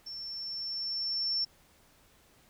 sine tone with level ramp, 5410 Hz, E8, 44 cents sharp, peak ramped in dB -39 to -27 dBFS, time 0.06-1.45 s, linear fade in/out 10 ms, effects pink hiss -63 dBFS RMS until 2.49 s

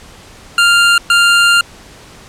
25% pulse tone bursts at uneven times, 1396.9 Hz, F6, in tune, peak -3 dBFS, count 2, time 0.58-0.98 / 1.1-1.61 s, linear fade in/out 2 ms, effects pink hiss -38 dBFS RMS until 2.28 s + low-pass 9000 Hz 12 dB/octave

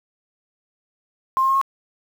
sine tone with pitch steps, 1056 / 1065.8 / 1075.7 / 1085.7 Hz, C6 / C6 / C6 / C#6, +16 / +32 / +48 / -36 cents, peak -15 dBFS, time 1.37-1.614 s, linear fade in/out 0 ms, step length 61 ms, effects 7-bit

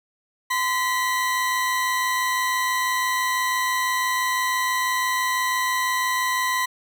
40% pulse tone pair together, 1024.5 / 1943 Hz, C6 / B6, -37 / -29 cents, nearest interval major seventh, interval 1108 cents, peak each -22 / -24 dBFS, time 0.5-6.66 s, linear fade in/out 10 ms, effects none

